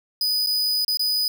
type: tone with dropouts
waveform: 45% pulse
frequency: 4977 Hz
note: D#8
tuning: in tune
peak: -19 dBFS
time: 0.21-1.28 s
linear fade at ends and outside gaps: 2 ms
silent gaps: 0.463-0.47 / 0.848-0.88 / 0.972-0.994 s
effects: 10-bit